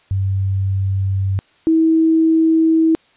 sine tone pair in turn, 96.7 / 322.8 Hz, G2 / E4, -23 / -36 cents, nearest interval octave + major sixth, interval 2087 cents, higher second, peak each -15 / -10 dBFS, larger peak second, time 0.11-1.39 / 1.67-2.95 s, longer neither, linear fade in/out 0 ms, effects white hiss -54 dBFS RMS until 3.16 s + resampled to 8000 Hz

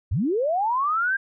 sine linear sweep, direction up, 65.41 to 1617 Hz, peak -20 dBFS, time 0.11-1.17 s, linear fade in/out 10 ms, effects none

